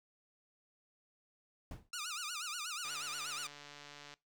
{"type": "noise with exponential decay", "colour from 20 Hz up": "brown", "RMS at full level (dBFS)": -40, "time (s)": [1.71, 1.89], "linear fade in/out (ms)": 2, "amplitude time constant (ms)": 39}
{"type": "tone with vibrato", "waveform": "10% pulse", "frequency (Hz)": 1318.5, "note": "E6", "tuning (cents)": 0, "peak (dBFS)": -31, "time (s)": [1.93, 3.47], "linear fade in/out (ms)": 5, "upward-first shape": "sine", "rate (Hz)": 8.3, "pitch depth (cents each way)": 190}
{"type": "click train", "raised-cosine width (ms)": 0.2, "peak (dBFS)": -34, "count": 188, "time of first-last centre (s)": [2.85, 4.14], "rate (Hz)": 145}
{"effects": ["noise-tail reverb RT60 0.2 s tail -21 dB re dry"]}